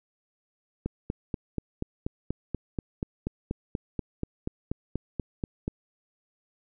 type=click train; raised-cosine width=3 ms; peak=-16 dBFS; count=21; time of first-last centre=0.86-5.679 s; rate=4.15 Hz; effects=none